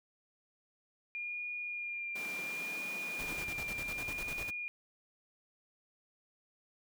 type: tone with vibrato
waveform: sine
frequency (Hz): 2411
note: D7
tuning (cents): +45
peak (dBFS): -37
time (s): 1.15-4.68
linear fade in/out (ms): 0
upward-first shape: sine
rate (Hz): 0.69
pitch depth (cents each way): 20
type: high-pass noise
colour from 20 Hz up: pink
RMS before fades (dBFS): -48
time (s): 2.15-3.45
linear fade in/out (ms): 10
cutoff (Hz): 160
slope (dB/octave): 48
type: noise with tremolo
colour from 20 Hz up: pink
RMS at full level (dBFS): -43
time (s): 3.18-4.51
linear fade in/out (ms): 20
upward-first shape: square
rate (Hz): 10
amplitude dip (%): 60
effects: none